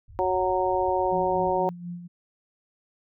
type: low-pass noise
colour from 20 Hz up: white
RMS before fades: -45 dBFS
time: 0.08-1.6 s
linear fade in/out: 5 ms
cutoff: 110 Hz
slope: 96 dB/octave
type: harmonic tone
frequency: 184.9 Hz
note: F#3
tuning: 1 cent flat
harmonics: 2 / 3 / 4 / 5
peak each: -27 / -27 / -27 / -27 dBFS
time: 0.19-1.69 s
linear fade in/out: 0 ms
type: tone with tremolo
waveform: sine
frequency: 174.61 Hz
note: F3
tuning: in tune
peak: -31 dBFS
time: 1.11-2.08 s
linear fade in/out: 20 ms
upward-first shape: sine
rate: 4.1 Hz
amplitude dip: 60%
effects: none